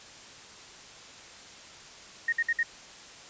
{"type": "tone bursts", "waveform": "sine", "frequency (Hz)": 1857, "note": "A#6", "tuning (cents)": -7, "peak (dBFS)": -23, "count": 4, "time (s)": [2.28, 2.631], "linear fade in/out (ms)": 5, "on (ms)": 45, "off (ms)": 57, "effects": ["white hiss -48 dBFS RMS until 3.29 s", "resampled to 16000 Hz"]}